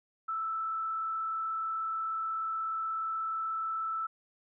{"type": "tone with frequency modulation", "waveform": "sine", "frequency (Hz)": 1318.5, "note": "E6", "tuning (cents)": 0, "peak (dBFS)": -31, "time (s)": [0.28, 4.07], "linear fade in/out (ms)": 10, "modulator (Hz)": 36.5, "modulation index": 0.37, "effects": []}